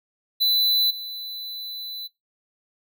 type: tone with level steps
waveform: square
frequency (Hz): 3997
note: B7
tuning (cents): +20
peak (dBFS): -18 / -32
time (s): 0.4-2.08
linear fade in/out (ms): 20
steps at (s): 0.9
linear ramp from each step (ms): 10
effects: noise-tail reverb RT60 0.2 s tail -21 dB re dry